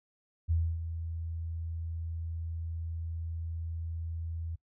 sine tone with ADSR envelope, 82.5 Hz, E2, 2 cents sharp, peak -24 dBFS, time 0.48-4.56 s, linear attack 30 ms, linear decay 270 ms, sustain -10 dB, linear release 12 ms, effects noise-tail reverb RT60 0.1 s tail -23 dB re dry

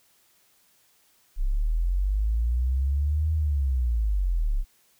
sine linear two-way sweep, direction up then down, 31.12 to 79.6 to 31.12 Hz, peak -21 dBFS, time 1.36-4.65 s, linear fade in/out 50 ms, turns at 3.33 s, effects white hiss -63 dBFS RMS until 4.99 s

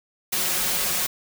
white noise with comb filter, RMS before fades -24 dBFS, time 0.32-1.07 s, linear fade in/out 10 ms, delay 5.5 ms, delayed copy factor +0.8, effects none

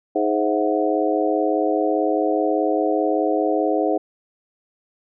harmonic tone with a mistuned harmonic, 104.9 Hz, G#2, 18 cents sharp, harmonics 3 / 4 / 5 / 6 / 7, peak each -22 / -23 / -24 / -25 / -25 dBFS, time 0.15-3.98 s, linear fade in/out 10 ms, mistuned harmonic 6, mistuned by +72 cents, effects none

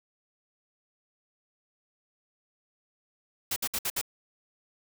white noise bursts, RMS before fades -30 dBFS, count 5, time 3.51-4.014 s, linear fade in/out 5 ms, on 52 ms, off 61 ms, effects none

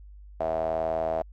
sawtooth tone with band-pass filter, 80.7 Hz, E2, 36 cents flat, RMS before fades -28 dBFS, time 0.4-1.22 s, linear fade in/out 0 ms, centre 660 Hz, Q 9.1, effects added 50 Hz sine -44 dBFS peak until 1.32 s

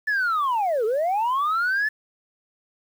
sine linear two-way sweep, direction down then up, 1760 to 416 to 1760 Hz, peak -18 dBFS, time 0.07-1.89 s, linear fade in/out 10 ms, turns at 0.85 s, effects tanh soft clip ceiling -18 dBFS + 8-bit

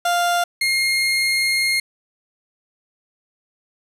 30% pulse tone pair in turn, 698.5 / 2135 Hz, F5 / C7, 0 / +34 cents, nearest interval octave + perfect fifth, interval 1934 cents, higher second, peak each -14 dBFS, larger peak neither, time 0.05-0.44 / 0.61-1.8 s, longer second, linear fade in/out 5 ms, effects resampled to 32000 Hz + 7-bit

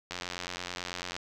click train, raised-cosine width 0.2 ms, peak -18 dBFS, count 95, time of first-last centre 0.11-1.165 s, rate 89.1 Hz, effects none

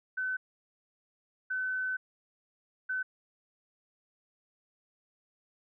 sine tone bursts at uneven times, 1516 Hz, F#6, 42 cents sharp, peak -30 dBFS, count 3, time 0.17-0.37 / 1.5-1.97 / 2.89-3.03 s, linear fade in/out 10 ms, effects none

